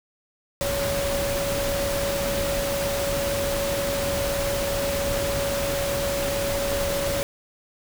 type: tone in noise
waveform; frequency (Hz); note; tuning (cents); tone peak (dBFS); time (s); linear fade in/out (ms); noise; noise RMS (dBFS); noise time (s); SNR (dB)
sine; 561; C#5; +21; -25; 0.61-7.23; 0; pink; -28; 0.61-7.23; 0
effects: none